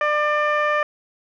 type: tone with low-pass filter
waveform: 15% pulse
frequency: 597 Hz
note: D5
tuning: 28 cents sharp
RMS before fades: -20 dBFS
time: 0.01-0.83 s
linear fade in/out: 2 ms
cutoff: 1800 Hz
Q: 1.2
effects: none